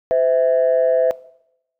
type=tone pair together; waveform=sine; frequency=511.3 / 654 Hz; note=C5 / E5; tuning=-40 / -14 cents; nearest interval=major third; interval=426 cents; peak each=-15 dBFS; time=0.11-1.11 s; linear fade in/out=0 ms; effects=noise-tail reverb RT60 0.8 s tail -19 dB re dry + tanh soft clip ceiling -8 dBFS